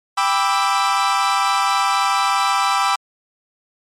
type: chord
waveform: 40% pulse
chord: E minor seventh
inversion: first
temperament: equal with one note detuned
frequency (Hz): 790.8 / 987.8 / 1174.7 / 1318.5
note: G5 / B5 / D6 / E6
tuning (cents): +15 / 0 / 0 / 0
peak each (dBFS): -20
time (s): 0.17-2.96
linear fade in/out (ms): 10
effects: low-pass 8000 Hz 12 dB/octave + MP3 64 kbps